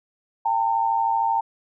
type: tone pair together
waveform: sine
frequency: 795.1 / 908 Hz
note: G5 / A#5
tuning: +24 / -46 cents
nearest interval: major second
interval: 230 cents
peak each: -24 / -20 dBFS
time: 0.45-1.41 s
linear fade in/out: 10 ms
effects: none